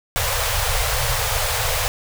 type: band-stop noise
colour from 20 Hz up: pink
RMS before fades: -21 dBFS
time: 0.16-1.88 s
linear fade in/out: 0 ms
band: 130 to 450 Hz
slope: 96 dB/octave
effects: none